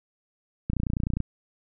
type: click train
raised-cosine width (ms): 5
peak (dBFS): -14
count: 16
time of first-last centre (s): 0.7-1.203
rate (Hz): 29.8
effects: none